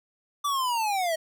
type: linear sweep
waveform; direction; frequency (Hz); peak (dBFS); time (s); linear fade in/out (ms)
square; down; 1174.7 to 627; -25; 0.44-1.16; 10
effects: none